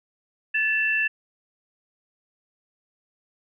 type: tone pair together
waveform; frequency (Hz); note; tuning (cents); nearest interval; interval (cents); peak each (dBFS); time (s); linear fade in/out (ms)
sine; 1735 / 2675; A6 / E7; -25 / +25; perfect fifth; 750; -23; 0.54-1.08; 10
effects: none